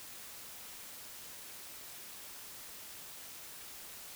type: silence
effects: white hiss -49 dBFS RMS until 4.15 s